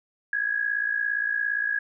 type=tone with amplitude modulation; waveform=sine; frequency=1661.2 Hz; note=G#6; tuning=in tune; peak=-20 dBFS; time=0.33-1.79 s; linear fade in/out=2 ms; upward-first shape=sine; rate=57.4 Hz; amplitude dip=75%; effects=none